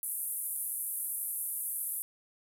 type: band-pass noise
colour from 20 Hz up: pink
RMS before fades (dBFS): -36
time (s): 0.03-2.02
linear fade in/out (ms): 0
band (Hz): 10000 to 13000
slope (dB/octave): 48
effects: none